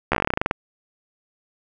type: slowing click train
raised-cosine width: 0.5 ms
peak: -4 dBFS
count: 15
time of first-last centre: 0.12-0.511 s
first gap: 13 ms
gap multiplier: 1.11
effects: none